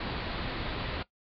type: low-pass noise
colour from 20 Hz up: pink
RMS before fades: -35 dBFS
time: 0-1.03 s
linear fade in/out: 5 ms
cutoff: 4600 Hz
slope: 96 dB/octave
effects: noise-tail reverb RT60 0.1 s tail -17 dB re dry